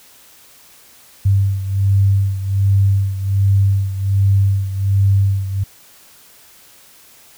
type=beating tone pair; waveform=sine; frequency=98 / 99.3 Hz; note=G2 / G2; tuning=0 / +23 cents; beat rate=1.3 Hz; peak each=-13 / -18 dBFS; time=1.25-5.64 s; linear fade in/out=10 ms; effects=white hiss -46 dBFS RMS until 7.37 s